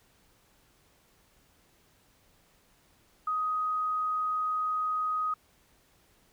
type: tone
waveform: sine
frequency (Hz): 1253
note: D#6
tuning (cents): +12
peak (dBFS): -27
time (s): 3.27-5.34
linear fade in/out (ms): 5
effects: pink hiss -65 dBFS RMS until 6.32 s